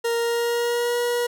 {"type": "tone with pitch glide", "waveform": "40% pulse", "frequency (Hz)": [466.2, 481], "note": ["A#4", "B4"], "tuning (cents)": [0, -46], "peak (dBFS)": -20, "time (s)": [0.04, 1.27], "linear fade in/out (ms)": 10, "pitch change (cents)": 54, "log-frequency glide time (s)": [0.16, 0.98], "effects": []}